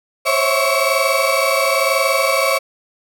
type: tone cluster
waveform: 35% pulse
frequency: 530 / 551 / 657 / 1124 / 2281 Hz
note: C5 / C#5 / E5 / C#6 / C#7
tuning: +22 / -11 / -6 / +24 / +49 cents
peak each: -19 dBFS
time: 0.25-2.59 s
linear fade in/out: 20 ms
effects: none